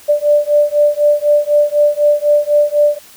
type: beating tone pair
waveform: sine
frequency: 587.3 / 591.3 Hz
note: D5 / D5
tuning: 0 / +12 cents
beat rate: 4 Hz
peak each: -12 / -12 dBFS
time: 0.08-2.99 s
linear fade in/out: 20 ms
effects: white hiss -41 dBFS RMS until 3.16 s